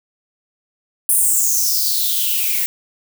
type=noise with high-pass filter sweep; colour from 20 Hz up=violet; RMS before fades=-17 dBFS; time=1.09-2.66 s; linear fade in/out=0 ms; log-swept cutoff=10000 to 2000 Hz; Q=6.3; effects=none

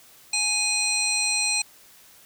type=harmonic tone with a mistuned harmonic; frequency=830 Hz; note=G#5; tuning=1 cent flat; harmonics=1 / 3 / 5 / 7 / 9 / 10; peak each=-37 / -26 / -26 / -31 / -32 / -28 dBFS; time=0.33-1.62 s; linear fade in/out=5 ms; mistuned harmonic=10; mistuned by=-22 cents; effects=white hiss -52 dBFS RMS until 2.25 s

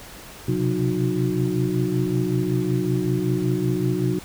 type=tone cluster; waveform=sine; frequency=126.4 / 131.7 / 181.7 / 309.1 / 364.4 Hz; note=B2 / C3 / F#3 / D#4 / F#4; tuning=+41 / +12 / -31 / -11 / -26 cents; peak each=-26 dBFS; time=0.48-4.19 s; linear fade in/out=5 ms; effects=pink hiss -41 dBFS RMS until 4.24 s

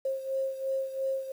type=beating tone pair; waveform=sine; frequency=534 / 536.9 Hz; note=C5 / C5; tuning=+35 / +45 cents; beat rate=2.9 Hz; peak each=-30 / -35 dBFS; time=0.05-1.32 s; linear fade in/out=5 ms; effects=9-bit

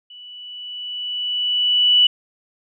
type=tone with level ramp; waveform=sine; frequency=2960 Hz; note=F#7; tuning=in tune; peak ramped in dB=-38 to -9 dBFS; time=0.1-2.07 s; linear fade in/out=5 ms; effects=none

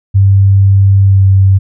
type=tone with pitch glide; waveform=sine; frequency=98 to 96.48 Hz; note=G2 to G2; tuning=0 to -27 cents; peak=-3 dBFS; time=0.14-1.59 s; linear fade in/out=20 ms; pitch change=-27 cents; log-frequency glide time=1.03-1.25 s; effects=none

